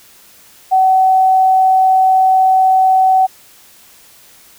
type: tone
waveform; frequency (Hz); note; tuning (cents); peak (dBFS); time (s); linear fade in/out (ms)
sine; 756; F#5; +37; -7; 0.71-3.27; 20
effects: white hiss -44 dBFS RMS until 4.58 s

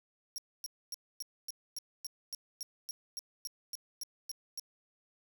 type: tone bursts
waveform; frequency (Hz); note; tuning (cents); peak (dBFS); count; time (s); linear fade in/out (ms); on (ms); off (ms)
sawtooth; 5588; F8; 0; -35; 16; 0.36-4.596; 0; 21; 260
effects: none

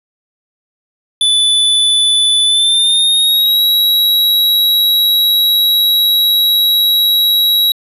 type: tone with pitch glide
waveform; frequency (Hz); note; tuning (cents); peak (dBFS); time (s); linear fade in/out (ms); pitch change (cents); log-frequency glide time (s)
square; 3486 to 3868; A7 to B7; -17 to -37; -9; 1.21-7.72; 2; +180; 2.45-3.61
effects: resampled to 32000 Hz

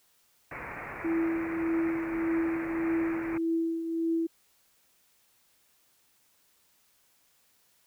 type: low-pass noise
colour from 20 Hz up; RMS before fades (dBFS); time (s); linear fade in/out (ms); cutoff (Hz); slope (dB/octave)
white; -40; 0.51-3.38; 5; 2400; 96
type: tone with tremolo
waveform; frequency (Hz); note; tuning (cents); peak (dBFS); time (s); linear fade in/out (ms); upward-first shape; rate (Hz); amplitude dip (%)
sine; 329.6; E4; 0; -24; 1.04-4.27; 10; triangle; 1.7; 60
effects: white hiss -67 dBFS RMS until 7.86 s

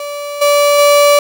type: tone with level steps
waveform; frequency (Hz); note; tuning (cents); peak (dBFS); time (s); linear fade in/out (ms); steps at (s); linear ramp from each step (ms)
35% pulse; 579; D5; -25; -19 / -6 / -4; 0-1.19; 2; 0.41 / 0.78; 10
effects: none

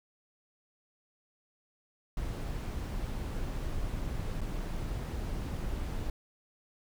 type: noise with dropouts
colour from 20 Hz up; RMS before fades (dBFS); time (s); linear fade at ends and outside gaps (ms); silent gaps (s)
brown; -35; 2.17-6.1; 2; 4.409-4.414
effects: none

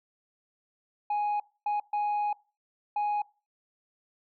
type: tone bursts at uneven times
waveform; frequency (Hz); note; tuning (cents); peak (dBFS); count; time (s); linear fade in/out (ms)
sine; 830.6; G#5; 0; -23; 4; 1.1-1.4 / 1.66-1.8 / 1.93-2.33 / 2.96-3.22; 5
effects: noise-tail reverb RT60 0.3 s tail -22 dB re dry + tanh soft clip ceiling -25 dBFS

